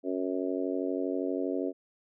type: harmonic tone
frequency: 92.5 Hz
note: F#2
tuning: in tune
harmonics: 3 / 4 / 5 / 6 / 7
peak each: -32 / -34 / -36 / -38 / -39 dBFS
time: 0.03-1.73 s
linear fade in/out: 50 ms
effects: none